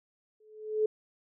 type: tone with exponential growth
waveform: sine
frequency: 430.5 Hz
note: A4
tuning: 38 cents flat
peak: -21 dBFS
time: 0.4-0.86 s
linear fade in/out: 5 ms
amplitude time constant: 100 ms
effects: none